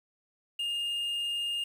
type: tone with quantisation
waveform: triangle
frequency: 2827 Hz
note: F7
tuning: 20 cents sharp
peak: -28 dBFS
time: 0.59-1.64 s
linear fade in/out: 5 ms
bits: 9
effects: none